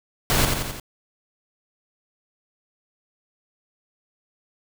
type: noise with echo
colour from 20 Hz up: pink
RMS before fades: -20 dBFS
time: 0.3-0.45 s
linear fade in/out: 0 ms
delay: 87 ms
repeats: 4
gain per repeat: -4 dB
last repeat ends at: 0.798 s
effects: none